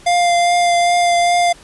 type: tone with vibrato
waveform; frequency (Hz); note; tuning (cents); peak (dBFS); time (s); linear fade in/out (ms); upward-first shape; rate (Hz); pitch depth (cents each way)
square; 698.5; F5; 0; -12; 0.06-1.53; 10; triangle; 2.5; 16
effects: pink hiss -43 dBFS RMS until 1.63 s + resampled to 24000 Hz